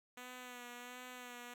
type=tone with vibrato; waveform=5% pulse; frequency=246.9 Hz; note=B3; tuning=in tune; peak=-37 dBFS; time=0.17-1.54 s; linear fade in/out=5 ms; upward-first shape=sine; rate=1.4 Hz; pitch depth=31 cents each way; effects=none